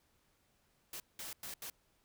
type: noise bursts at uneven times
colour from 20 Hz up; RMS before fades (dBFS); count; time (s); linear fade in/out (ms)
white; -45; 4; 0.93-1 / 1.19-1.33 / 1.43-1.54 / 1.62-1.7; 2
effects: pink hiss -74 dBFS RMS until 2.04 s